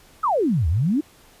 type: exponential two-way sweep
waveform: sine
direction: down then up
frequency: 1356 to 72.6 to 325.8 Hz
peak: -17 dBFS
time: 0.23-1.01 s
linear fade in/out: 10 ms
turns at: 0.68 s
effects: pink hiss -52 dBFS RMS until 1.4 s + resampled to 32000 Hz